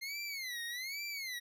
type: tone with vibrato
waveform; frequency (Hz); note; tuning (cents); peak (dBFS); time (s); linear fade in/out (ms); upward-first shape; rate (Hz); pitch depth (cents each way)
25% pulse; 2093; C7; 0; -35; 0.01-1.4; 20; sine; 1.2; 200
effects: none